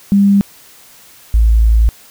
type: tone pair in turn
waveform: sine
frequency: 199.7 / 55.56 Hz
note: G3 / A1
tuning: +32 / +18 cents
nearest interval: octave + minor seventh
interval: 2214 cents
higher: first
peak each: -6 dBFS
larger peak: neither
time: 0.12-0.41 / 1.34-1.89 s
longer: second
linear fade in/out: 0 ms
effects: white hiss -42 dBFS RMS until 2.1 s